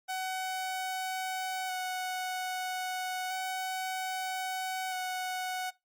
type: tone with vibrato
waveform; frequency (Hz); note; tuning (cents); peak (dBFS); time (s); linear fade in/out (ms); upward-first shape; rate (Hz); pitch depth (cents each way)
sawtooth; 745; F#5; +12; -29; 0.08-5.71; 20; square; 0.31; 12
effects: noise-tail reverb RT60 0.2 s tail -20 dB re dry + Opus 48 kbps